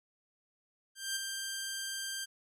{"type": "tone with ADSR envelope", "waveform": "10% pulse", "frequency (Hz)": 1581, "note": "G6", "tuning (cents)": 14, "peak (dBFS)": -23, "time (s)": [0.95, 2.26], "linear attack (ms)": 210, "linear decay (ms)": 13, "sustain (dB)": -5, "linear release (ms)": 24, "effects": []}